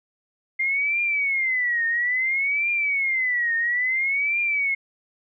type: tone with vibrato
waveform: sine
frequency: 2100 Hz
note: C7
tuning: 6 cents sharp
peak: -20 dBFS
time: 0.59-4.75 s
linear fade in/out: 10 ms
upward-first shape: triangle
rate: 0.59 Hz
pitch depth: 240 cents each way
effects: none